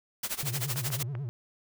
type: noise with tremolo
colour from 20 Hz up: white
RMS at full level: -31 dBFS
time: 0.23-1.03 s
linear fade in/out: 5 ms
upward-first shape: sine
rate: 13 Hz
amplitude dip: 90%
type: tone with vibrato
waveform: triangle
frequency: 130 Hz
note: C3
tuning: 11 cents flat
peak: -30 dBFS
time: 0.43-1.29 s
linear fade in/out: 0 ms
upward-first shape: sine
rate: 9.2 Hz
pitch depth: 210 cents each way
type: clicks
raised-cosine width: 0.5 ms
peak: -26 dBFS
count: 3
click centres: 0.76 / 0.903 / 1.152 s
effects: none